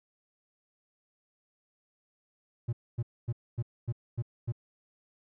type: tone bursts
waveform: triangle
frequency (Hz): 117.4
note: A#2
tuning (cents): +13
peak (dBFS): -26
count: 7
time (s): 2.68-4.523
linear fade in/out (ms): 10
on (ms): 49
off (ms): 250
effects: none